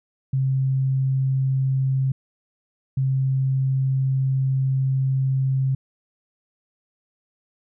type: tone bursts at uneven times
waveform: sine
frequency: 133.2 Hz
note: C3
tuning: 31 cents sharp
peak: -18 dBFS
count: 2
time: 0.33-2.12 / 2.97-5.75 s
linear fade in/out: 5 ms
effects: none